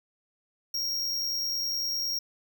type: tone with amplitude modulation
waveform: square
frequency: 5588 Hz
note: F8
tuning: in tune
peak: -27 dBFS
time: 0.74-2.19 s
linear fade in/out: 5 ms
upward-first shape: sine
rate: 89.9 Hz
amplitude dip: 30%
effects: 10-bit